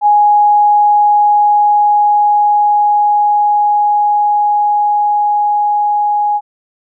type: tone with level ramp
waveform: sine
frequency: 830.6 Hz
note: G#5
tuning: in tune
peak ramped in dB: -5 to -10 dBFS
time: 0.01-6.41 s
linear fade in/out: 50 ms
effects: none